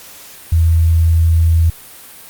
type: tone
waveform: sine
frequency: 82.3 Hz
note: E2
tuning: 2 cents flat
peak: -8 dBFS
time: 0.52-1.7 s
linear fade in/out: 5 ms
effects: white hiss -37 dBFS RMS until 2.29 s + Opus 48 kbps